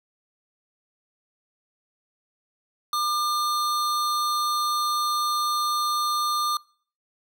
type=tone pair together; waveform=square; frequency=1200 / 4276 Hz; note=D6 / C8; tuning=+37 / +37 cents; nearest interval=octave + minor seventh; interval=2200 cents; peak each=-24 / -33 dBFS; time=2.93-6.57 s; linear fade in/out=2 ms; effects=noise-tail reverb RT60 0.5 s tail -25 dB re dry